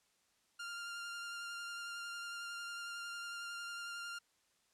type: tone with vibrato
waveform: sawtooth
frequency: 1396.9 Hz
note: F6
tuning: in tune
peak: -39 dBFS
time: 0.59-4.19 s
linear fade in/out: 10 ms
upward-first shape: sine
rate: 11 Hz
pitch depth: 13 cents each way
effects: white hiss -75 dBFS RMS until 4.73 s + low-pass 9000 Hz 12 dB/octave